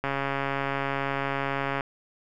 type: click train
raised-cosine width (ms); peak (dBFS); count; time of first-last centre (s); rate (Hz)
0.5; -13; 245; 0.04-1.808; 138
effects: none